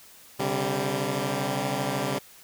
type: chord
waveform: 10% pulse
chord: C suspended second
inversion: none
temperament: equal with one note detuned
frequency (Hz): 130.81 / 143.48 / 196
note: C3 / D3 / G3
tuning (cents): 0 / -40 / 0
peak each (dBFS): -22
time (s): 0.39-2.19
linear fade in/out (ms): 10
effects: white hiss -51 dBFS RMS until 2.43 s